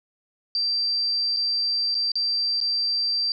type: tone with dropouts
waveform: sine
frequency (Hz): 4696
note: D8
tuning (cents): -1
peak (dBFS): -21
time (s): 0.55-3.32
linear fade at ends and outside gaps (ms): 1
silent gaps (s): 1.364-1.369 / 1.945-1.951 / 2.118-2.155 / 2.603-2.612
effects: none